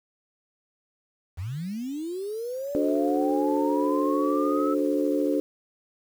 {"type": "linear sweep", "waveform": "sine", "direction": "up", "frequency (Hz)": [77, 1318.5], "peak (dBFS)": -29, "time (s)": [1.37, 4.75], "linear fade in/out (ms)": 20}
{"type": "chord", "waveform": "sine", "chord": "D dominant seventh", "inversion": "none", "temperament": "just", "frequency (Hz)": [293.7, 367.1, 440.5, 528.6], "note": ["D4", "F#4", "A4", "C5"], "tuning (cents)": [0, -14, 2, 18], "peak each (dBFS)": [-24, -29, -29, -28], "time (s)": [2.75, 5.4], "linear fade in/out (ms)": 0}
{"effects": ["tanh soft clip ceiling -10 dBFS", "8-bit"]}